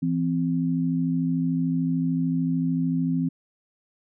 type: tone pair together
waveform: sine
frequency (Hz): 166.56 / 260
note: E3 / C4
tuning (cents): +18 / -11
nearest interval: minor sixth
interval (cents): 771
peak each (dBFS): -24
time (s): 0.02-3.29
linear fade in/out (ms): 10
effects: none